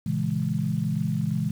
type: chord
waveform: sine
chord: A# half-diminished seventh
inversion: none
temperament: equal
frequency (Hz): 116.54 / 138.59 / 164.81 / 207.7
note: A#2 / C#3 / E3 / G#3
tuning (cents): 0 / 0 / 0 / 0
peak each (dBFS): -31 / -29 / -27 / -29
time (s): 0.06-1.51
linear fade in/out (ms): 5
effects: 8-bit